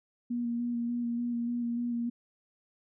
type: tone with vibrato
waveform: sine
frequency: 238 Hz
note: A#3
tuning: 36 cents sharp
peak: -29 dBFS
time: 0.3-2.1 s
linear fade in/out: 10 ms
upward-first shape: square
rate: 3.4 Hz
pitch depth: 16 cents each way
effects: none